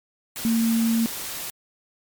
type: tone in noise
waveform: sine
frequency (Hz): 228.3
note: A#3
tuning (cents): -36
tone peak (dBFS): -18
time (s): 0.45-1.06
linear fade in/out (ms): 0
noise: white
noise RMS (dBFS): -32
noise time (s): 0.36-1.5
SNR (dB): +11
effects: MP3 96 kbps